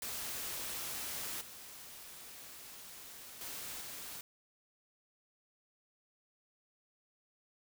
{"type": "noise with level steps", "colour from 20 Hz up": "white", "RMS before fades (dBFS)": [-41, -51, -44, -46], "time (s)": [0.02, 4.21], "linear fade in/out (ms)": 2, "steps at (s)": [1.41, 3.41, 3.81], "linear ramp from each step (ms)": 2, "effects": []}